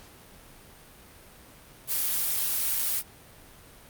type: noise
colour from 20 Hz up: blue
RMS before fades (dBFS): -27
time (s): 1.87-3.03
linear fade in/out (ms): 50
effects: pink hiss -51 dBFS RMS until 3.89 s + Opus 48 kbps